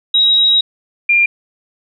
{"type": "tone pair in turn", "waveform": "sine", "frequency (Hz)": [3823, 2396], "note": ["A#7", "D7"], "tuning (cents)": [43, 34], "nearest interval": "minor sixth", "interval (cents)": 809, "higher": "first", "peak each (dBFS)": -8, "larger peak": "neither", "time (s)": [[0.14, 0.61], [1.09, 1.26]], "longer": "first", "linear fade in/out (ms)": 5, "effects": []}